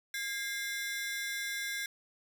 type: ring-modulated tone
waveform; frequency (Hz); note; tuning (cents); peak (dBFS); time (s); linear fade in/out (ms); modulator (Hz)
sawtooth; 1864.7; A#6; 0; -28; 0.14-1.86; 2; 241
effects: none